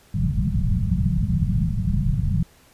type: low-pass noise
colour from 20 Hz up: white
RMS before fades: -21 dBFS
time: 0.14-2.43 s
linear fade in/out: 5 ms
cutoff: 200 Hz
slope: 96 dB/octave
effects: pink hiss -54 dBFS RMS until 2.73 s + resampled to 32000 Hz